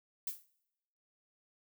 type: noise with exponential decay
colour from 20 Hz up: violet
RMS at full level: -34 dBFS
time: 0.27-0.46 s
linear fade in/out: 2 ms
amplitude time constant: 40 ms
effects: noise-tail reverb RT60 0.9 s tail -23 dB re dry